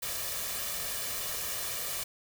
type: noise with comb filter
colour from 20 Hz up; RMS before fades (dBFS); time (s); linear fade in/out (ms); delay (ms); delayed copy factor
white; -35; 0.02-2.04; 10; 1.7; +0.55
effects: none